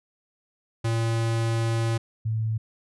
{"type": "tone pair in turn", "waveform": ["square", "sine"], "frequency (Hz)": [114.4, 110.63], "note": ["A#2", "A2"], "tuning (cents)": [-32, 10], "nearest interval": "minor second", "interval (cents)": 58, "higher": "first", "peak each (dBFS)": -23, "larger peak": "neither", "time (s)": [[0.84, 1.98], [2.25, 2.58]], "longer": "first", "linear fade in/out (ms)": 10, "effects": ["resampled to 24000 Hz"]}